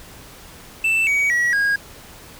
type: tone with pitch steps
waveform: triangle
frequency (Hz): 2657 / 2260 / 1922.7 / 1635.6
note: E7 / C#7 / B6 / G#6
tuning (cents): +13 / +33 / -47 / -27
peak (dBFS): -14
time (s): 0.84-1.76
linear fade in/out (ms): 5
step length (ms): 230
effects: pink hiss -42 dBFS RMS until 2.39 s